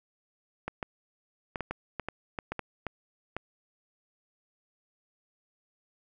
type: clicks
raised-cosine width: 0.5 ms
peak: -18 dBFS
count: 12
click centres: 0.68 / 0.828 / 1.558 / 1.607 / 1.71 / 1.997 / 2.086 / 2.388 / 2.52 / 2.593 / 2.867 / 3.366 s
effects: none

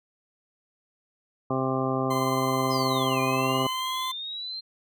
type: harmonic tone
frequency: 131.6 Hz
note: C3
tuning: 10 cents sharp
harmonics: 1 / 2 / 3 / 4 / 5 / 6 / 8 / 9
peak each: -31 / -29 / -31 / -33 / -33 / -34 / -34 / -34 dBFS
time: 1.5-3.67 s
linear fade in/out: 5 ms
type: tone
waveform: 40% pulse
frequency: 1034 Hz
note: C6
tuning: 21 cents flat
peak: -28 dBFS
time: 2.1-4.12 s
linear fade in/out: 10 ms
type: linear two-way sweep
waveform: sine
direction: down then up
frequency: 5190 to 2400 to 4183 Hz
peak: -32 dBFS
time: 2.7-4.61 s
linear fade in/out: 20 ms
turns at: 3.2 s
effects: none

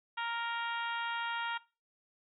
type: harmonic tone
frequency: 466.2 Hz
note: A#4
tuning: in tune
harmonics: 2 / 3 / 4 / 5 / 6 / 7 / 8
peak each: -37 / -39 / -43 / -48 / -45 / -46 / -52 dBFS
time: 0.17-1.58 s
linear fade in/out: 10 ms
effects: noise-tail reverb RT60 0.3 s tail -20 dB re dry

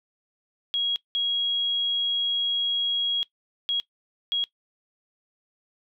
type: tone bursts at uneven times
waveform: sine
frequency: 3300 Hz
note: G#7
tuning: 12 cents flat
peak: -22 dBFS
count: 4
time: 0.74-0.96 / 1.15-3.23 / 3.69-3.8 / 4.32-4.44 s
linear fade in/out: 0 ms
effects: noise-tail reverb RT60 0.1 s tail -20 dB re dry

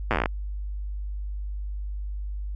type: slowing click train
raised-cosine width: 0.5 ms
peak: -8 dBFS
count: 12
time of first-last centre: 0.11-0.258 s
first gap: 8 ms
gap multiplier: 1.1
effects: added 50 Hz sine -29 dBFS peak until 2.55 s

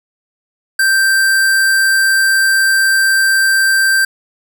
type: tone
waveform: square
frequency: 1568 Hz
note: G6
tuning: in tune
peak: -10 dBFS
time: 0.79-4.05 s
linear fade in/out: 5 ms
effects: none

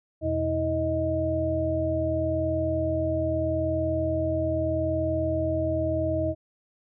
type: tone cluster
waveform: sine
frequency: 84.6 / 125.4 / 321 / 628 Hz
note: E2 / B2 / E4 / D#5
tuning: +45 / +27 / -46 / +16 cents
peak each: -30 / -34 / -29 / -26 dBFS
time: 0.21-6.35 s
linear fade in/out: 50 ms
effects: none

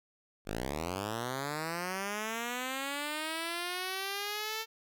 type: linear sweep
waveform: 5% pulse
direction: up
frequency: 46.23 to 448.5 Hz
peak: -23 dBFS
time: 0.45-4.66 s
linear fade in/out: 50 ms
effects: none

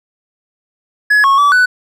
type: tone with pitch steps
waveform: triangle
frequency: 1691 / 1097 / 1150 / 1491 Hz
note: G#6 / C#6 / D6 / F#6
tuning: +31 / -18 / -37 / +13 cents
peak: -5 dBFS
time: 1.1-1.66 s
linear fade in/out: 10 ms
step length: 140 ms
effects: none

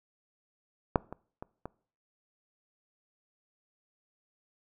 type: clicks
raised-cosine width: 1 ms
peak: -8 / -25 / -26 / -24 dBFS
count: 4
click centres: 0.958 / 1.126 / 1.425 / 1.656 s
effects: noise-tail reverb RT60 0.5 s tail -23 dB re dry

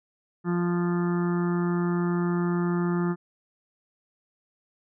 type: harmonic tone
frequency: 174.61 Hz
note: F3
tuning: in tune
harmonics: 1 / 2 / 4 / 5 / 6 / 7 / 8 / 9 / 10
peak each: -24 / -28 / -44 / -40 / -43 / -38 / -42 / -51 / -44 dBFS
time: 0.44-3.16 s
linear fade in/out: 50 ms
effects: none

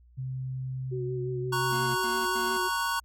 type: tone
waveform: sine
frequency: 130 Hz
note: C3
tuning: 11 cents flat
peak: -31 dBFS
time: 0.17-1.96 s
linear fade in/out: 20 ms
type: tone with vibrato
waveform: sine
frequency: 370 Hz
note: F#4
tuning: in tune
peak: -32 dBFS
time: 0.91-2.69 s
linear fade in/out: 20 ms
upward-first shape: sine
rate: 5.7 Hz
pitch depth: 29 cents each way
type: chord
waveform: square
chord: F# major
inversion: first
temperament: equal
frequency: 932.3 / 1108.7 / 1480 Hz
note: A#5 / C#6 / F#6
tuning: 0 / 0 / 0 cents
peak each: -32 dBFS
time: 1.52-3 s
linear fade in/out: 10 ms
type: tone bursts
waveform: square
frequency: 235.3 Hz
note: A#3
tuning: 16 cents sharp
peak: -39 dBFS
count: 3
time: 1.72-2.572 s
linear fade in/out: 5 ms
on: 220 ms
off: 96 ms
effects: added 60 Hz sine -54 dBFS peak until 3.04 s + AAC 48 kbps

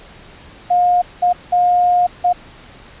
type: tone bursts at uneven times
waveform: sine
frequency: 713 Hz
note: F5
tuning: 36 cents sharp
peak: -10 dBFS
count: 4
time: 0.7-1.02 / 1.22-1.33 / 1.52-2.07 / 2.24-2.33 s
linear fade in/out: 10 ms
effects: pink hiss -41 dBFS RMS until 3 s + resampled to 8000 Hz

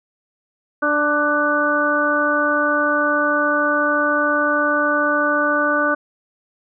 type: harmonic tone with a mistuned harmonic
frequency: 294.4 Hz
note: D4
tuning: 4 cents sharp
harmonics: 1 / 2 / 3 / 4 / 5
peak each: -23 / -21 / -30 / -21 / -19 dBFS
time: 0.82-5.95 s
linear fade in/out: 10 ms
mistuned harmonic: 5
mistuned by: +19 cents
effects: none

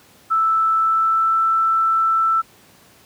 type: tone with pitch glide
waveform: sine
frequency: 1318.5 to 1327.7 Hz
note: E6 to E6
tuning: 0 to +12 cents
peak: -14 dBFS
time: 0.3-2.42 s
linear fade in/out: 20 ms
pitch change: +12 cents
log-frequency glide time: 0.76-1.4 s
effects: pink hiss -50 dBFS RMS until 3.05 s + high-pass 100 Hz 12 dB/octave

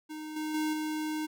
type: tone with level steps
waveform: square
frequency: 308.7 Hz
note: D#4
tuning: 14 cents flat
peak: -39 / -33 / -29 / -32 dBFS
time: 0.09-1.27 s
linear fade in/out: 20 ms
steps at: 0.36 / 0.54 / 0.73 s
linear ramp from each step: 5 ms
effects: none

